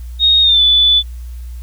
sine tone with pitch glide, 3729 to 3479 Hz, A#7 to A7, 0 to -20 cents, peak -7 dBFS, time 0.19-1.03 s, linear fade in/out 50 ms, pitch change -120 cents, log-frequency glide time 0.42-0.62 s, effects added 60 Hz sine -25 dBFS peak until 1.62 s + white hiss -49 dBFS RMS until 1.62 s

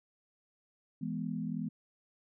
sine chord, E major, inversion none, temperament equal, 164.81 / 207.7 / 246.9 Hz, E3 / G#3 / B3, 0 / 0 / 0 cents, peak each -38 / -38 / -38 dBFS, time 1.01-1.69 s, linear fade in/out 10 ms, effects none

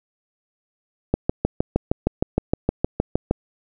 click train, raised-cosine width 2 ms, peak -4 dBFS, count 15, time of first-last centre 1.14-3.311 s, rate 6.45 Hz, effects none

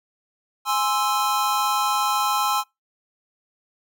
square chord, Ab augmented, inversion none, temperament equal, 830.6 / 1046.5 / 1318.5 Hz, Ab5 / C6 / E6, 0 / 0 / 0 cents, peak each -25 dBFS, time 0.65-2.64 s, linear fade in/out 50 ms, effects noise-tail reverb RT60 0.2 s tail -25 dB re dry

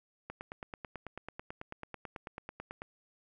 click train, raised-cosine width 0.5 ms, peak -26 dBFS, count 24, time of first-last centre 0.3-2.819 s, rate 9.13 Hz, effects none

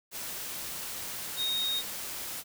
sine tone in noise, 3729 Hz, A#7, in tune, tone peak -28 dBFS, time 1.36-1.83 s, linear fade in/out 50 ms, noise white, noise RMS -38 dBFS, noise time 0.11-2.44 s, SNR +7 dB, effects none

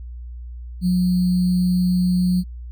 sine tone with sample-and-hold, 180.7 Hz, F#3, 41 cents flat, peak -15 dBFS, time 0.81-2.44 s, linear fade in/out 50 ms, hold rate 4410 Hz, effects added 60 Hz sine -31 dBFS peak until 2.71 s

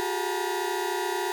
35% pulse tone cluster, 359.7 / 393.5 / 422.8 / 882 / 961 Hz, F#4 / G4 / G#4 / A5 / B5, -49 / +7 / +31 / +4 / -48 cents, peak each -30 / -31 / -35 / -33 / -31 dBFS, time 0-1.32 s, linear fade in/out 0 ms, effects none

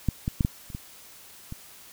clicks, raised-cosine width 5 ms, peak -10 / -14 / -10 / -10 / -30 / -21 / -23 dBFS, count 7, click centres 0.087 / 0.279 / 0.408 / 0.449 / 0.702 / 0.749 / 1.524 s, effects white hiss -49 dBFS RMS until 1.92 s

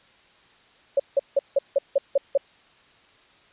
sine tone bursts, 554.4 Hz, C#5, in tune, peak -15 dBFS, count 8, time 0.97-2.376 s, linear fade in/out 5 ms, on 27 ms, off 170 ms, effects white hiss -56 dBFS RMS until 3.52 s + resampled to 8000 Hz

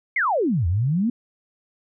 sine exponential two-way sweep, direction down then up, 2254 to 80.3 to 249.6 Hz, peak -18 dBFS, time 0.16-1.1 s, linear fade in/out 5 ms, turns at 0.67 s, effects none

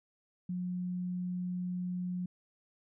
sine tone, 180 Hz, F#3, 47 cents flat, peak -33 dBFS, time 0.49-2.26 s, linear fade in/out 5 ms, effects none

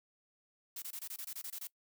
blue noise bursts, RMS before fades -43 dBFS, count 11, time 0.76-1.672 s, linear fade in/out 5 ms, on 62 ms, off 23 ms, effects noise-tail reverb RT60 0.1 s tail -22 dB re dry

